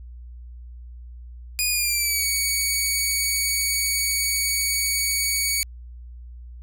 10% pulse tone with pitch glide, 2464 to 2246 Hz, D#7 to C#7, -17 to +22 cents, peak -12 dBFS, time 1.59-5.63 s, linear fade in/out 0 ms, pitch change -161 cents, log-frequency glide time 1.7-2.24 s, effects added 60 Hz sine -37 dBFS peak until 6.62 s

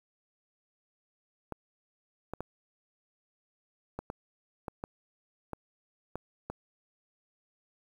clicks, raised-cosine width 1 ms, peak -22 dBFS, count 10, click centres 1.523 / 2.336 / 2.406 / 3.99 / 4.101 / 4.682 / 4.839 / 5.533 / 6.156 / 6.5 s, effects 9-bit

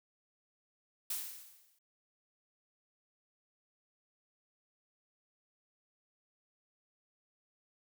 blue noise with exponential decay, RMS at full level -35 dBFS, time 1.1-1.79 s, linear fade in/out 5 ms, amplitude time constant 150 ms, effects none

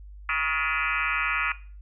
sine tone with frequency modulation, 1870 Hz, A#6, 5 cents sharp, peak -23 dBFS, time 0.29-1.52 s, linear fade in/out 2 ms, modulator 151 Hz, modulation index 5, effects noise-tail reverb RT60 0.4 s tail -17 dB re dry + added 50 Hz sine -41 dBFS peak until 1.81 s

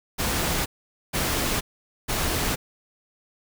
pink noise bursts, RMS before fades -25 dBFS, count 3, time 0.18-2.56 s, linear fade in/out 20 ms, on 480 ms, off 470 ms, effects none

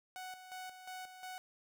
sawtooth tone with tremolo, 742 Hz, F#5, 5 cents sharp, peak -40 dBFS, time 0.16-1.38 s, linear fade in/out 0 ms, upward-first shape square, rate 2.8 Hz, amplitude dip 60%, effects none

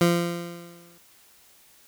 20% pulse tone with exponential decay, 172.1 Hz, F3, 25 cents flat, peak -11 dBFS, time 0.01-0.98 s, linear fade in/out 2 ms, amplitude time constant 210 ms, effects white hiss -56 dBFS RMS until 1.87 s

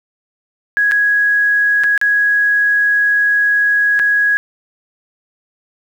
sine tone with dropouts, 1663 Hz, G#6, 2 cents sharp, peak -10 dBFS, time 0.77-4.37 s, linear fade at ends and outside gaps 0 ms, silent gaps 0.913-0.919 / 1.836-1.841 / 1.977-2.014 / 3.992-3.997 s, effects 7-bit

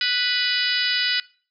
harmonic tone, 493.9 Hz, B4, in tune, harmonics 3 / 4 / 5 / 6 / 7 / 8 / 9 / 10, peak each -27 / -28 / -30 / -26 / -32 / -26 / -31 / -26 dBFS, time 0.01-1.2 s, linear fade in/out 2 ms, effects noise-tail reverb RT60 0.4 s tail -21 dB re dry

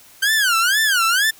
sawtooth tone with vibrato, 1536 Hz, G6, 36 cents flat, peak -11 dBFS, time 0.22-1.31 s, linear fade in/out 10 ms, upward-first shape sine, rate 2.1 Hz, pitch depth 250 cents each way, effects white hiss -47 dBFS RMS until 1.39 s

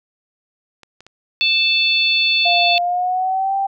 clicks, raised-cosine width 0.2 ms, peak -24 dBFS, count 3, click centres 0.833 / 1.006 / 1.066 s
harmonic tone, 880 Hz, A5, in tune, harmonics 3 / 4 / 5, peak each -16 / -18 / -20 dBFS, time 1.41-2.78 s, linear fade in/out 0 ms
sine tone with pitch glide, 698.5 to 784 Hz, F5 to G5, 0 to 0 cents, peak -16 dBFS, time 2.45-3.67 s, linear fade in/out 10 ms, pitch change +200 cents, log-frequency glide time 2.79-3.55 s
effects none

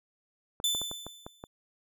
clicks, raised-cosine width 1 ms, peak -26 dBFS, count 7, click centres 0.601 / 0.749 / 0.816 / 0.914 / 1.066 / 1.265 / 1.439 s
sawtooth tone with exponential decay, 3520 Hz, A7, in tune, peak -21 dBFS, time 0.64-1.47 s, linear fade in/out 2 ms, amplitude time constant 180 ms
effects none

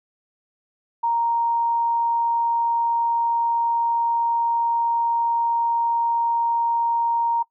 sine tone, 932.3 Hz, A#5, in tune, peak -18 dBFS, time 1.03-7.43 s, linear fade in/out 10 ms, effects noise-tail reverb RT60 0.1 s tail -22 dB re dry

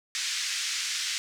white band-pass noise, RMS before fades -31 dBFS, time 0.15-1.18 s, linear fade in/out 0 ms, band 1700 to 6800 Hz, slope 24 dB/octave, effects none

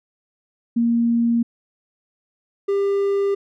sine / triangle tone pair in turn, 233.9 / 398.2 Hz, A#3 / G4, +6 / +27 cents, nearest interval major sixth, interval 921 cents, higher second, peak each -15 / -15 dBFS, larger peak neither, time 0.76-1.43 / 2.68-3.35 s, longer neither, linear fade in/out 10 ms, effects none

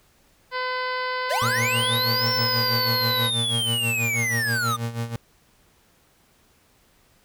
harmonic tone, 507 Hz, B4, 45 cents sharp, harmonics 1 / 2 / 3 / 4 / 5 / 6 / 7 / 8 / 9 / 10, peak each -31 / -28 / -31 / -33 / -44 / -40 / -45 / -41 / -40 / -44 dBFS, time 0.51-3.31 s, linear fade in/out 50 ms
square linear two-way sweep, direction up then down, 471 to 5420 to 1185 Hz, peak -23 dBFS, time 1.29-4.77 s, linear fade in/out 20 ms, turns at 2.29 s
35% pulse tone with tremolo, 116.54 Hz, A#2, in tune, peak -22 dBFS, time 1.42-5.16 s, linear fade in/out 0 ms, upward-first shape sine, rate 6.2 Hz, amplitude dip 75%
effects pink hiss -60 dBFS RMS until 7.24 s

